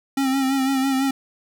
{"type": "tone with vibrato", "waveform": "square", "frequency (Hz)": 268, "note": "C4", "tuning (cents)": 42, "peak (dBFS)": -19, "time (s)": [0.17, 1.11], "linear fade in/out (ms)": 5, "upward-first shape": "sine", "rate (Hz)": 6, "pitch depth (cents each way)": 42, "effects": []}